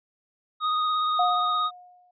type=tone with vibrato; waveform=square; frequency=1244.5 Hz; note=D#6; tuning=in tune; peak=-23 dBFS; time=0.6-1.71 s; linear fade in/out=50 ms; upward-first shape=sine; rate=17 Hz; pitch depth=18 cents each way
type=tone with exponential decay; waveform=sine; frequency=719 Hz; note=F#5; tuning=50 cents flat; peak=-19 dBFS; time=1.19-2.11 s; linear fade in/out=5 ms; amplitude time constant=200 ms
effects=resampled to 11025 Hz